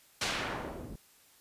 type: noise with low-pass filter sweep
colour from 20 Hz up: white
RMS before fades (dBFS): -37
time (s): 0.21-0.96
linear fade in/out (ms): 5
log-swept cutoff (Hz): 5600 to 210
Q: 0.76
effects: white hiss -62 dBFS RMS until 1.4 s + resampled to 32000 Hz